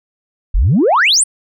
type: exponential sweep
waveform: sine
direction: up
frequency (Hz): 34.37 to 10010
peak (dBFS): -7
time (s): 0.54-1.24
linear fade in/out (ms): 10
effects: tanh soft clip ceiling -5 dBFS